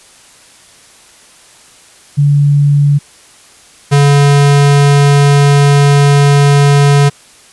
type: tone pair in turn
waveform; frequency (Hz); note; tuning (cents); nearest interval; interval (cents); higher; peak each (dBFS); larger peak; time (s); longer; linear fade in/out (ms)
sine / square; 143.8 / 142.48; D3 / C#3; -36 / +48; unison; 16; first; -5; neither; 2.17-2.99 / 3.91-7.1; second; 20
effects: white hiss -41 dBFS RMS until 7.52 s + resampled to 24000 Hz